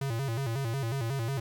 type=tone with vibrato; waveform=square; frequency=125.3 Hz; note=B2; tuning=25 cents sharp; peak=-30 dBFS; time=0.01-1.4 s; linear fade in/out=5 ms; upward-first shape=square; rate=5.5 Hz; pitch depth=160 cents each way; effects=11-bit